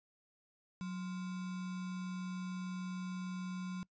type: tone with sample-and-hold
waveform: sine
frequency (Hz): 183.3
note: F#3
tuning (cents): -16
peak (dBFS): -38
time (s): 0.81-3.83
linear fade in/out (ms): 0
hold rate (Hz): 1225
effects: noise-tail reverb RT60 0.1 s tail -23 dB re dry + resampled to 16000 Hz